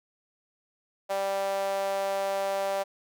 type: tone with high-pass filter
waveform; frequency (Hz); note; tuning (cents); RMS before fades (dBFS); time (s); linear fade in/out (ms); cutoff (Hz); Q
sawtooth; 196; G3; 0; -29; 1.09-2.84; 20; 650; 9.7
effects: none